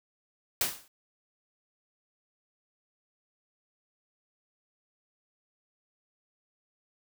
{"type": "noise with exponential decay", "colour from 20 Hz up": "white", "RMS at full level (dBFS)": -24, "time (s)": [0.61, 0.88], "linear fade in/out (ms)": 2, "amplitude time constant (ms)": 57, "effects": []}